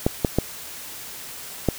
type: clicks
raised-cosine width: 2 ms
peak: -4 dBFS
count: 4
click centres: 0.065 / 0.248 / 0.386 / 1.687 s
effects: white hiss -37 dBFS RMS until 1.78 s